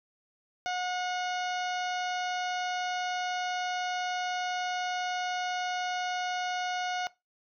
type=harmonic tone with a mistuned harmonic; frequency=726 Hz; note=F#5; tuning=33 cents flat; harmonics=1 / 2 / 3 / 4 / 5 / 6 / 7 / 8 / 9; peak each=-31 / -37 / -41 / -43 / -45 / -47 / -48 / -49 / -50 dBFS; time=0.66-7.07 s; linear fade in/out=0 ms; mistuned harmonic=9; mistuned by=-68 cents; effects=noise-tail reverb RT60 0.2 s tail -18 dB re dry